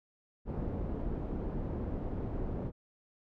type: low-pass noise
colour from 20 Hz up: pink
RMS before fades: -36 dBFS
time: 0.45-2.72 s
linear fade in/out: 50 ms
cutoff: 480 Hz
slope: 12 dB/octave
effects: none